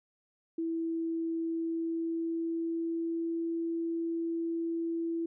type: tone with pitch glide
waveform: sine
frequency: 329.1 to 332.7 Hz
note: E4 to E4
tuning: -3 to +16 cents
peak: -30 dBFS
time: 0.58-5.26 s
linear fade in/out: 5 ms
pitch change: +19 cents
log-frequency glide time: 1.43-3.43 s
effects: none